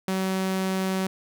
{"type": "tone", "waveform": "sawtooth", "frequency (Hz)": 189.3, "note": "F#3", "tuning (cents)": 40, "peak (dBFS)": -20, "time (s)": [0.08, 1.07], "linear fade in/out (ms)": 2, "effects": []}